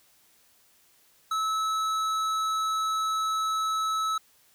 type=tone with tanh clipping; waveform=sine; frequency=1300 Hz; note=E6; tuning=24 cents flat; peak=-27 dBFS; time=1.31-4.18 s; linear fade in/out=5 ms; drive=14 dB; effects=white hiss -62 dBFS RMS until 4.54 s